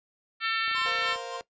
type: harmonic tone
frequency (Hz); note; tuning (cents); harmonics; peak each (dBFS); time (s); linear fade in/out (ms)
448.4; A4; +33; 3 / 4 / 5 / 6 / 7 / 8 / 9 / 10; -30 / -32 / -34 / -36 / -37 / -38 / -39 / -40; 0.4-1.17; 50
type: click train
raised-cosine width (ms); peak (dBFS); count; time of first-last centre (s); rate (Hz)
1; -35; 15; 0.68-1.159; 29.2
type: tone with tremolo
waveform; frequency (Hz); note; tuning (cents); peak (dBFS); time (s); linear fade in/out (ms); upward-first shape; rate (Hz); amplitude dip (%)
square; 1046.5; C6; 0; -34; 0.74-1.38; 20; sine; 3.3; 100
type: chord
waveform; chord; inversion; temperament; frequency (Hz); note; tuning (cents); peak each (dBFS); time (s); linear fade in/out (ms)
sawtooth; Bb suspended second; none; just; 466.2 / 524.4 / 699.2; Bb4 / C5 / F5; 0 / +4 / +2; -35 / -36 / -36; 0.86-1.41; 0
effects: noise-tail reverb RT60 0.1 s tail -18 dB re dry + resampled to 16000 Hz